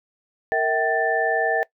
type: tone cluster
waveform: sine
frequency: 460.3 / 649 / 769 / 1770 Hz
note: A#4 / E5 / G5 / A6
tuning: -22 / -27 / -33 / +10 cents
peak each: -24 dBFS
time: 0.52-1.63 s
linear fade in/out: 0 ms
effects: noise-tail reverb RT60 0.1 s tail -20 dB re dry